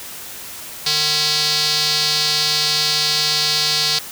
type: tone with band-pass filter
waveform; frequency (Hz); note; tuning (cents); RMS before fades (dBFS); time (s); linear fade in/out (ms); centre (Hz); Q
square; 151.3; D#3; -48; -18; 0.86-3.99; 5; 4500; 4
effects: white hiss -33 dBFS RMS until 4.11 s